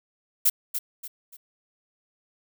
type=noise with echo; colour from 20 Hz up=violet; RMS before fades=-19 dBFS; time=0.45-0.5 s; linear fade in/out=10 ms; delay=290 ms; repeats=3; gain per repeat=-9 dB; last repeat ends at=1.37 s; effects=none